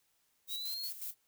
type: noise with tremolo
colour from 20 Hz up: violet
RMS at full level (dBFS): -41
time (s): 0.47-1.15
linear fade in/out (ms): 50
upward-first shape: square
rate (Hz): 5.5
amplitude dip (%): 60
type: linear sweep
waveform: sine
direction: up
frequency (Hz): 3768 to 4435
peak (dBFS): -38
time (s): 0.48-0.91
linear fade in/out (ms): 50
effects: white hiss -75 dBFS RMS until 1.27 s

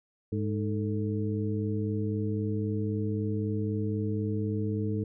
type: harmonic tone with a mistuned harmonic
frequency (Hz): 103.83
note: G#2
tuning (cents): 0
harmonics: 1 / 2 / 3 / 4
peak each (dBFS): -30 / -33 / -35 / -36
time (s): 0.32-5.04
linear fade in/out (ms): 5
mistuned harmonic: 4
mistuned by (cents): +99
effects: none

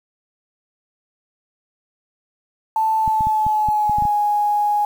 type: tone with pitch glide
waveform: sine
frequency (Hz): 880 to 831.1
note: A5 to G#5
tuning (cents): 0 to +1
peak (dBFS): -15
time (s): 2.76-4.85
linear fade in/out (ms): 2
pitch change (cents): -99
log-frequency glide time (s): 2.97-4.13
type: clicks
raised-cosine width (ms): 5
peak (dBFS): -16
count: 9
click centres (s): 3.078 / 3.208 / 3.27 / 3.466 / 3.687 / 3.896 / 3.985 / 4.023 / 4.053
effects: 7-bit

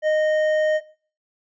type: tone with hard clipping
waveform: triangle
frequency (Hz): 618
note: D#5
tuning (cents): -12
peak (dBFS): -18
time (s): 0.02-0.81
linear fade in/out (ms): 50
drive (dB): 11
effects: noise-tail reverb RT60 0.4 s tail -17 dB re dry + resampled to 16000 Hz

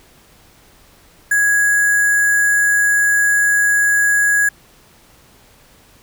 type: tone with sample-and-hold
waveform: sine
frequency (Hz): 1661.2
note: G#6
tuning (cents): 0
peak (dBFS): -11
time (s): 1.31-4.49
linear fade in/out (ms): 5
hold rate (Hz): 8820
effects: pink hiss -49 dBFS RMS until 6.02 s

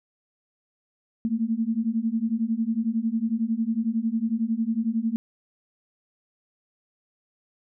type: beating tone pair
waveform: sine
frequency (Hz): 220 / 231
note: A3 / A#3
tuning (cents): 0 / -16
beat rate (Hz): 11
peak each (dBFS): -26 / -25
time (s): 1.25-5.16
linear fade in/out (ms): 0
effects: none

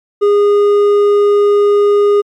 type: tone with hard clipping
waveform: sine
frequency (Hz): 409.7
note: G#4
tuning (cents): -24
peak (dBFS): -8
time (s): 0.21-2.22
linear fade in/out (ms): 20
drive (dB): 5
effects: MP3 96 kbps

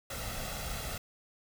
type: noise with comb filter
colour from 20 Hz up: pink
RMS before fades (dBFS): -38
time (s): 0.1-0.98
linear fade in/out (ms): 5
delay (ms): 1.5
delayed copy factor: +0.65
effects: none

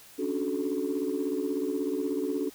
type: chord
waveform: sine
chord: D major seventh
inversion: third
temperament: equal with one note detuned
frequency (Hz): 277.2 / 293.7 / 370 / 433.2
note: C#4 / D4 / F#4 / A4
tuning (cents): 0 / 0 / 0 / -27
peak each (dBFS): -32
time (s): 0.18-2.5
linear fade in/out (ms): 20
effects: tanh soft clip ceiling -20 dBFS + white hiss -52 dBFS RMS until 2.54 s

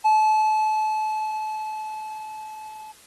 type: tone with level ramp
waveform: triangle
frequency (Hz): 864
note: A5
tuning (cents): -32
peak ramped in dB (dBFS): -12 to -36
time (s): 0.04-2.93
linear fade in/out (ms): 20
effects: white hiss -51 dBFS RMS until 3.06 s + AAC 32 kbps

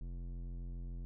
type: tone with low-pass filter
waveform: square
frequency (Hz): 43.65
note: F1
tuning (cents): 0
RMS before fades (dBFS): -43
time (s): 0.01-1.05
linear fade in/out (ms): 0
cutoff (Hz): 230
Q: 0.83
effects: none

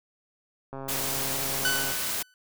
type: click train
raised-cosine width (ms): 1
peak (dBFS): -24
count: 161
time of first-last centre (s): 0.73-1.915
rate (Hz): 135
type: noise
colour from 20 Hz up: white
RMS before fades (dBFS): -30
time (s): 0.88-2.23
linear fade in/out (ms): 10
type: tone with exponential decay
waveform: sawtooth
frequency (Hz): 1500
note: F#6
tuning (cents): +23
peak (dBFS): -18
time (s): 1.65-2.34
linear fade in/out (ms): 1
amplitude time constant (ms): 150
effects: none

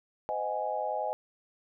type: chord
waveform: sine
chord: Ab dominant seventh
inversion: first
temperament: equal with one note detuned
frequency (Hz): 512.5 / 622.3 / 740 / 830.6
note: C5 / Eb5 / Gb5 / Ab5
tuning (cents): -36 / 0 / 0 / 0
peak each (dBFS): -37 / -34 / -38 / -33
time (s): 0.29-1.13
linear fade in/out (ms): 0
effects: none

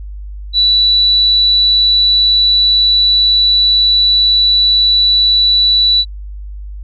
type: tone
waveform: sine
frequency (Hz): 3951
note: B7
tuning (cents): 0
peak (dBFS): -7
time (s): 0.53-6.05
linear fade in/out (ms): 50
effects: added 50 Hz sine -24 dBFS peak until 6.83 s

